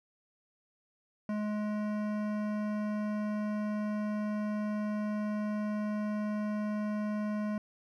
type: tone with hard clipping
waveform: sine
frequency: 210.6 Hz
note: G#3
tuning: 24 cents sharp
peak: -33 dBFS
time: 1.29-7.58 s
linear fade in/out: 2 ms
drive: 15 dB
effects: none